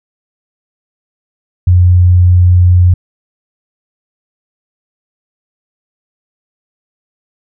sine tone, 89.5 Hz, F2, 43 cents sharp, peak -3 dBFS, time 1.67-2.94 s, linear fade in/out 5 ms, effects none

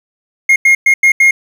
triangle tone bursts at uneven times, 2142 Hz, C7, 40 cents sharp, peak -3 dBFS, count 5, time 0.49-0.56 / 0.65-0.75 / 0.86-0.94 / 1.03-1.12 / 1.2-1.31 s, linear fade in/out 5 ms, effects 7-bit

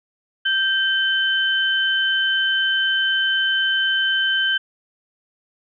sine tone pair together, 1568 / 3064 Hz, G6 / G7, 0 / -40 cents, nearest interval octave, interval 1160 cents, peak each -19 / -20 dBFS, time 0.45-4.58 s, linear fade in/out 10 ms, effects none

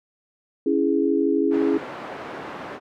sine chord, C# minor, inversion none, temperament equal, 277.2 / 329.6 / 415.3 Hz, C#4 / E4 / G#4, 0 / 0 / 0 cents, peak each -22 dBFS, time 0.66-1.78 s, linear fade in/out 5 ms
pink band-pass noise, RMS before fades -35 dBFS, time 1.5-2.8 s, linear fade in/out 50 ms, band 290 to 1600 Hz, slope 12 dB/octave
effects none

